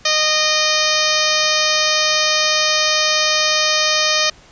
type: harmonic tone with a mistuned harmonic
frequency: 617 Hz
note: D#5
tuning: 15 cents flat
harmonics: 1 / 2 / 3 / 4 / 5 / 6 / 7 / 8 / 9 / 10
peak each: -23 / -23 / -23 / -23 / -23 / -23 / -23 / -23 / -23 / -23 dBFS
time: 0.05-4.3 s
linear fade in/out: 5 ms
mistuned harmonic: 4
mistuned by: -19 cents
effects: pink hiss -46 dBFS RMS until 4.51 s + resampled to 16000 Hz